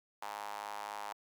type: tone with high-pass filter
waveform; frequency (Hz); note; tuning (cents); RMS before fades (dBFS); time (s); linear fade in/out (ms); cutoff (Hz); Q
sawtooth; 103.83; G#2; 0; -43; 0.22-1.13; 5; 870; 3.9
effects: none